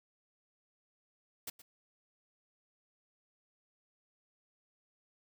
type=noise with echo; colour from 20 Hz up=white; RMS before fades=-41 dBFS; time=1.47-1.5 s; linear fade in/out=5 ms; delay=120 ms; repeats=1; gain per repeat=-15 dB; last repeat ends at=1.62 s; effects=none

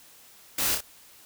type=noise with echo; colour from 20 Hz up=white; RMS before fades=-27 dBFS; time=0.58-0.75 s; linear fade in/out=5 ms; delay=29 ms; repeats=2; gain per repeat=-4 dB; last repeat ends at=0.808 s; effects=white hiss -53 dBFS RMS until 1.25 s

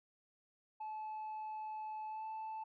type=tone with pitch glide; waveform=sine; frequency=864 to 877.1 Hz; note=A5 to A5; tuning=-32 to -6 cents; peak=-39 dBFS; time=0.8-2.64 s; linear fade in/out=10 ms; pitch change=+26 cents; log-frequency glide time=2.07-2.25 s; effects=tanh soft clip ceiling -40 dBFS

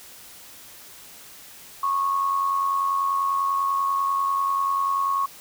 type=tone with amplitude modulation; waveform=sine; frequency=1100 Hz; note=C#6; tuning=14 cents flat; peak=-18 dBFS; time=1.83-5.26 s; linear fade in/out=5 ms; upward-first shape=sine; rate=90.2 Hz; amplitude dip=50%; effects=white hiss -45 dBFS RMS until 5.4 s

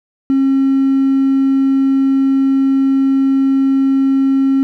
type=tone with hard clipping; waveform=triangle; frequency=270 Hz; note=C#4; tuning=45 cents flat; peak=-10 dBFS; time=0.3-4.63 s; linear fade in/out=0 ms; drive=4 dB; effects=none

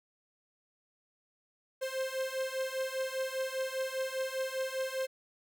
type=beating tone pair; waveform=45% pulse; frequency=523.3 / 528.3 Hz; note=C5 / C5; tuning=0 / +17 cents; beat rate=5 Hz; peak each=-36 / -36 dBFS; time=1.81-5.07 s; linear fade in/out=20 ms; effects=none

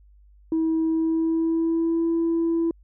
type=tone with pitch glide; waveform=sine; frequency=322.5 to 332.5 Hz; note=E4 to E4; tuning=-38 to +15 cents; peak=-18 dBFS; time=0.52-2.71 s; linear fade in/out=2 ms; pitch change=+53 cents; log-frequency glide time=0.88-2.07 s; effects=tanh soft clip ceiling -17 dBFS + added 50 Hz sine -50 dBFS peak until 2.83 s

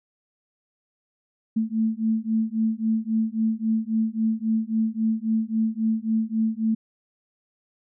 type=beating tone pair; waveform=sine; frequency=219.9 / 223.6 Hz; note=A3 / A3; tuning=-1 / +28 cents; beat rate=3.7 Hz; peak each=-24 dBFS; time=1.56-6.75 s; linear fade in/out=10 ms; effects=none

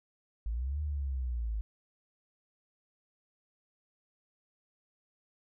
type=linear two-way sweep; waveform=sine; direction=up then down; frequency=51.91 to 75.9 to 51.91 Hz; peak=-31 dBFS; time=0.46-1.61 s; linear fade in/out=0 ms; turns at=0.81 s; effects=none

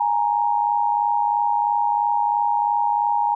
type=tone pair together; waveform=sine; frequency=830.6 / 933.6 Hz; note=G#5 / A#5; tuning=0 / +2 cents; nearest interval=major second; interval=202 cents; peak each=-20 / -20 dBFS; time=0-3.35 s; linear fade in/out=5 ms; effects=none

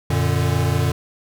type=chord; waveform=square; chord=Gb augmented; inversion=none; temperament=equal with one note detuned; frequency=90.86 / 116.54 / 146.83 Hz; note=Gb2 / Bb2 / D3; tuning=-31 / 0 / 0 cents; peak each=-22 dBFS; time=0.1-0.92 s; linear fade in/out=5 ms; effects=none

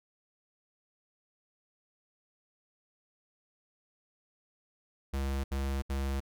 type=tone bursts; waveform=square; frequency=68.1 Hz; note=C#2; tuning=30 cents flat; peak=-31 dBFS; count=3; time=5.13-6.204 s; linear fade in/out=10 ms; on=310 ms; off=72 ms; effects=none

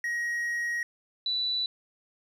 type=tone pair in turn; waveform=triangle / sine; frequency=1891 / 3964 Hz; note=A#6 / B7; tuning=+24 / +6 cents; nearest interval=octave + minor second; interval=1282 cents; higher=second; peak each=-26 dBFS; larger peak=neither; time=0.04-0.83 / 1.26-1.66 s; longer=first; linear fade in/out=2 ms; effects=11-bit

